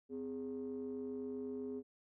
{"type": "ring-modulated tone", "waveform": "triangle", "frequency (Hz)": 77.78, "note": "D#2", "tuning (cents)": 0, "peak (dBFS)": -34, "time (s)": [0.09, 1.83], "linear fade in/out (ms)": 50, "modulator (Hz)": 335, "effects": ["tanh soft clip ceiling -33 dBFS"]}